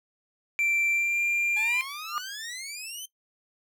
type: tone with pitch glide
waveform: triangle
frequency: 2349 to 2387 Hz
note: D7 to D7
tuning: 0 to +28 cents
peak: -22 dBFS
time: 0.59-1.81 s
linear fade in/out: 0 ms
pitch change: +28 cents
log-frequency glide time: 0.91-1.21 s
type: exponential sweep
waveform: 15% pulse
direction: up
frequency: 835 to 3136 Hz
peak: -29 dBFS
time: 1.56-3.06 s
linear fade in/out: 10 ms
type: tone with exponential growth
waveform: sine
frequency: 1207 Hz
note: D6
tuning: 47 cents sharp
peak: -24 dBFS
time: 1.99-2.18 s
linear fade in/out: 0 ms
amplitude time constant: 40 ms
effects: noise-tail reverb RT60 0.1 s tail -17 dB re dry